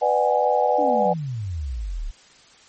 sine chord, G# half-diminished seventh, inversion first, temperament just, 498.4 / 598 / 747.5 / 830.6 Hz, B4 / D5 / F#5 / G#5, +16 / +31 / +17 / 0 cents, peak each -22 dBFS, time 0.01-1.14 s, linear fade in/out 20 ms
sine exponential sweep, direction down, 311.1 to 32.7 Hz, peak -25 dBFS, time 0.78-2.11 s, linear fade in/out 10 ms
effects white hiss -51 dBFS RMS until 2.68 s + MP3 32 kbps

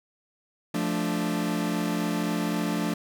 40% pulse chord, D minor, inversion first, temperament equal with one note detuned, 174.61 / 218.4 / 293.7 Hz, F3 / A3 / D4, 0 / -13 / 0 cents, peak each -29 dBFS, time 0.74-2.94 s, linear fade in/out 5 ms, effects none

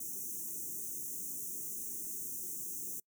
white band-stop noise, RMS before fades -41 dBFS, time 0-3 s, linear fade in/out 5 ms, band 420 to 5900 Hz, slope 96 dB/octave, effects noise-tail reverb RT60 0.1 s tail -26 dB re dry + high-pass 150 Hz 12 dB/octave

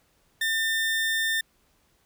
30% pulse tone, 1800 Hz, A6, 39 cents sharp, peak -21 dBFS, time 0.41-1.41 s, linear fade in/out 5 ms, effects pink hiss -66 dBFS RMS until 2.05 s

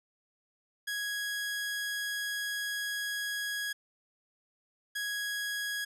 sawtooth tone pair in turn, 1660 / 1660 Hz, G#6 / G#6, -1 / -1 cents, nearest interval unison, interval 0 cents, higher neither, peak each -29 / -29 dBFS, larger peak neither, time 0.87-3.73 / 4.95-5.85 s, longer first, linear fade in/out 10 ms, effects resampled to 32000 Hz

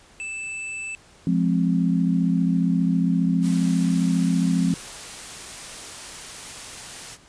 square tone, 2637 Hz, E7, in tune, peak -30 dBFS, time 0.2-0.95 s, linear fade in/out 0 ms
sine chord, F minor, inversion none, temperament just, 174.61 / 209.5 / 261.9 Hz, F3 / Ab3 / C4, 0 / +15 / +2 cents, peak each -20 / -25 / -23 dBFS, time 1.27-4.74 s, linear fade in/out 2 ms
white noise, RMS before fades -37 dBFS, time 3.41-7.18 s, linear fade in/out 50 ms
effects pink hiss -52 dBFS RMS until 7.28 s + resampled to 22050 Hz

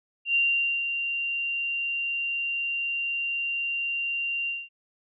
sine tone with ADSR envelope, 2772 Hz, F7, 14 cents flat, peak -19 dBFS, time 0.25-4.69 s, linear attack 100 ms, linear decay 480 ms, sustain -7 dB, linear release 210 ms, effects none

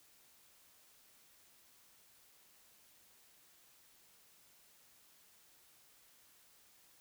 silence, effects white hiss -66 dBFS RMS until 7 s

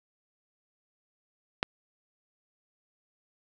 click, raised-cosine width 0.3 ms, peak -9 dBFS, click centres 1.629 s, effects none

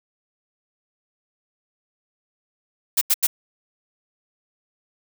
blue noise bursts, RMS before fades -17 dBFS, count 3, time 2.97-3.27 s, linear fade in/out 10 ms, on 44 ms, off 84 ms, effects none

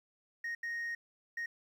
sine tone bursts at uneven times, 1864.7 Hz, A#6, in tune, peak -33 dBFS, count 3, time 0.44-0.55 / 0.63-0.95 / 1.37-1.46 s, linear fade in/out 5 ms, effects tanh soft clip ceiling -34 dBFS + 11-bit

